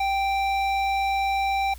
square tone with low-pass filter, 784 Hz, G5, in tune, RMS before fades -24 dBFS, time 0-1.74 s, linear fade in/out 5 ms, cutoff 3400 Hz, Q 1.2, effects added 60 Hz sine -39 dBFS peak until 1.78 s + white hiss -50 dBFS RMS until 1.78 s

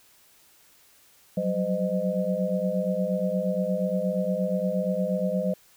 sine tone cluster, 181.9 / 190.4 / 513 / 617 Hz, F#3 / F#3 / C5 / D#5, -29 / +50 / -34 / -15 cents, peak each -29 dBFS, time 1.37-5.54 s, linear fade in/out 5 ms, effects white hiss -58 dBFS RMS until 5.76 s

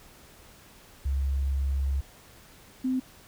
sine tone pair in turn, 68.3 / 257.9 Hz, C#2 / C4, -25 / -25 cents, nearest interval octave + major seventh, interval 2300 cents, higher second, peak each -24 dBFS, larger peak neither, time 1.05-2.01 / 2.84-3 s, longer first, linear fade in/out 10 ms, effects pink hiss -53 dBFS RMS until 3.27 s

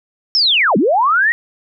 sine linear two-way sweep, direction down then up, 5460 to 171.1 to 1921 Hz, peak -10 dBFS, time 0.35-1.32 s, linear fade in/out 0 ms, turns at 0.77 s, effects none

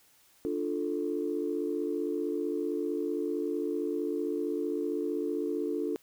sine chord, D minor, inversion none, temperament equal, 293.7 / 349.2 / 440 Hz, D4 / F4 / A4, 0 / 0 / 0 cents, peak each -33 dBFS, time 0.45-5.96 s, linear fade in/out 0 ms, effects tanh soft clip ceiling -19 dBFS + white hiss -63 dBFS RMS until 6.02 s

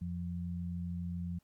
sine tone pair together, 87.31 / 174.61 Hz, F2 / F3, 0 / 0 cents, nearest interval octave, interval 1200 cents, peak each -39 / -37 dBFS, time 0.01-1.39 s, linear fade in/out 10 ms, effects pink hiss -75 dBFS RMS until 1.43 s + MP3 96 kbps

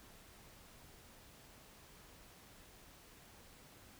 silence, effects pink hiss -60 dBFS RMS until 3.99 s

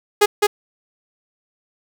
sawtooth tone with echo, 414.3 Hz, G#4, 4 cents flat, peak -6 dBFS, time 0.21-0.26 s, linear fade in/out 10 ms, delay 210 ms, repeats 1, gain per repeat -2 dB, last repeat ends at 0.47 s, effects none

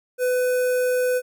square tone with notch filter, 501 Hz, B4, 25 cents sharp, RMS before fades -21 dBFS, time 0.18-1.22 s, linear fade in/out 50 ms, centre 3800 Hz, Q 0.61, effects none

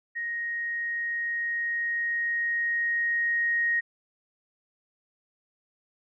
sine tone with level ramp, 1873 Hz, A#6, 8 cents sharp, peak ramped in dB -29 to -22 dBFS, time 0.15-3.81 s, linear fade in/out 20 ms, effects none

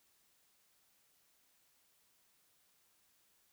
silence, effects white hiss -73 dBFS RMS until 3.52 s

